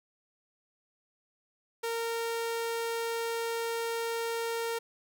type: tone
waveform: sawtooth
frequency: 461 Hz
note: A#4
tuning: 19 cents flat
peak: -27 dBFS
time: 1.83-4.79 s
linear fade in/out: 10 ms
effects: none